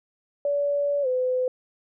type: tone with pitch glide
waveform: sine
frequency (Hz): 573 to 507.5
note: D5 to B4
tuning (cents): -43 to +47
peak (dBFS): -21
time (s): 0.45-1.48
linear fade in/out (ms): 2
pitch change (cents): -210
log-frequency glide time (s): 1.02-1.07
effects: none